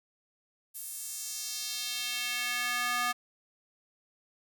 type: tone with high-pass filter sweep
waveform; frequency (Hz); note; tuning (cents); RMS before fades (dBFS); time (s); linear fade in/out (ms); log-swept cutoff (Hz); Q
square; 244.2; B3; -19; -34; 0.74-3.13; 20; 11000 to 1100; 1.5
effects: none